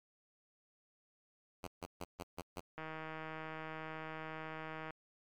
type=tone bursts; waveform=5% pulse; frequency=88.7 Hz; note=F2; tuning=27 cents sharp; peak=-31 dBFS; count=6; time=1.63-2.606 s; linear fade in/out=10 ms; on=46 ms; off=140 ms
type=click train; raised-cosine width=0.5 ms; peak=-30 dBFS; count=337; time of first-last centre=2.78-4.907 s; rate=158 Hz
effects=MP3 96 kbps